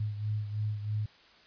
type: beating tone pair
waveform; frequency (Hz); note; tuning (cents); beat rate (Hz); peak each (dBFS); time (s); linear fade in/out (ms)
sine; 105.4 / 108.5; G#2 / A2; +26 / -24; 3.1; -31 / -38; 0-1.06; 5
effects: white hiss -58 dBFS RMS until 1.46 s + resampled to 11025 Hz